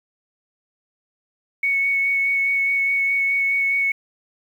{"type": "tone with vibrato", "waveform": "sine", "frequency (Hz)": 2217, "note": "C#7", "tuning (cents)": 0, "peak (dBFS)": -17, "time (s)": [1.63, 3.92], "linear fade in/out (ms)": 5, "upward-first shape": "sine", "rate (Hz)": 4.8, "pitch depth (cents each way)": 11, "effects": ["8-bit"]}